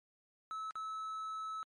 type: tone with dropouts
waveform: triangle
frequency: 1300 Hz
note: E6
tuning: 24 cents flat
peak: -37 dBFS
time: 0.51-1.63 s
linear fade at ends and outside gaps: 0 ms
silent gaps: 0.709-0.755 s
effects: MP3 48 kbps